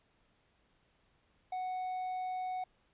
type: tone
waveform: triangle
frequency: 740 Hz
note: F#5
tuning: in tune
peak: -33 dBFS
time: 1.52-2.64 s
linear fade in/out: 5 ms
effects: pink hiss -72 dBFS RMS until 2.93 s + resampled to 8000 Hz